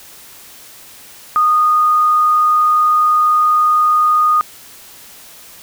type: tone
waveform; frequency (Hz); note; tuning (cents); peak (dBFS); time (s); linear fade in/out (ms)
sine; 1232; D#6; -17; -9; 1.36-4.41; 0
effects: white hiss -39 dBFS RMS until 5.62 s